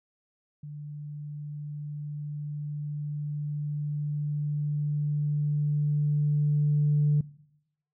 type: tone with level ramp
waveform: sine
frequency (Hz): 147.7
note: D3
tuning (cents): +10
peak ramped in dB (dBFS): -37 to -19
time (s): 0.63-7.21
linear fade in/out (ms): 5
effects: noise-tail reverb RT60 0.8 s tail -21 dB re dry + tanh soft clip ceiling -16 dBFS